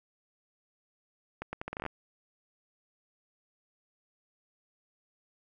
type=accelerating click train; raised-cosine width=0.5 ms; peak=-21 dBFS; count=11; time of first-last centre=1.42-1.863 s; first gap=110 ms; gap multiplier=0.77; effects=none